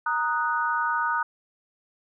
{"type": "chord", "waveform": "sine", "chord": "D# minor", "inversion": "second", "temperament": "equal", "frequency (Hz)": [932.3, 1244.5, 1480], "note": ["A#5", "D#6", "F#6"], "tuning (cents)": [0, 0, 0], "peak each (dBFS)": -27, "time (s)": [0.06, 1.23], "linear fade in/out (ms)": 5, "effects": []}